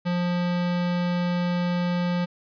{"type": "tone", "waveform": "square", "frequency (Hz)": 176.4, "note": "F3", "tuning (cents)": 18, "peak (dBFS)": -23, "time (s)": [0.05, 2.26], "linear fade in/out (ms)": 20, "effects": ["resampled to 11025 Hz"]}